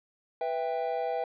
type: chord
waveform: triangle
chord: E minor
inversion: second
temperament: just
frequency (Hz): 494.4 / 659.3 / 791.1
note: B4 / E5 / G5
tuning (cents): +2 / 0 / +16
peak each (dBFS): -31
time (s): 0.41-1.24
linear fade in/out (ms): 2
effects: resampled to 11025 Hz